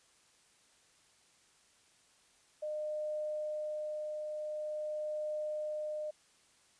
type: tone with tremolo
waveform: sine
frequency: 608 Hz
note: D#5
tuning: 40 cents flat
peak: -34 dBFS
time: 2.62-6.11 s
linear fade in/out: 10 ms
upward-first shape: triangle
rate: 0.46 Hz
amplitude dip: 30%
effects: white hiss -67 dBFS RMS until 6.79 s + resampled to 22050 Hz